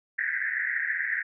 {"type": "band-pass noise", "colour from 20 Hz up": "white", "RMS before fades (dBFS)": -29, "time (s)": [0.18, 1.23], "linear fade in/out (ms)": 10, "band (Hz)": [1600, 2000], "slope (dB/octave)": 96, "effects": []}